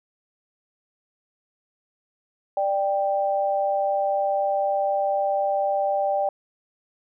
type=tone pair together; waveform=sine; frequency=591.1 / 787 Hz; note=D5 / G5; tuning=+11 / +7 cents; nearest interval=perfect fourth; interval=496 cents; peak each=-23 dBFS; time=2.57-6.29 s; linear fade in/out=2 ms; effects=none